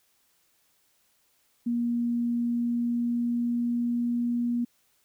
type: tone with pitch glide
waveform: sine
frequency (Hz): 237.5 to 239.3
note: A#3 to A#3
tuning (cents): +33 to +46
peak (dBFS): -24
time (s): 1.66-4.65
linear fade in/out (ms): 10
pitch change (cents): +13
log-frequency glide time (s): 2.35-4.44
effects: white hiss -68 dBFS RMS until 5.04 s